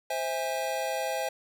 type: chord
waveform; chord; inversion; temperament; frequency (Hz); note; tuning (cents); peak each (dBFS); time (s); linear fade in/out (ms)
square; C augmented; none; just; 523.3 / 654.1 / 817.6; C5 / E5 / G#5; 0 / -14 / -27; -34; 0.1-1.29; 5
effects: none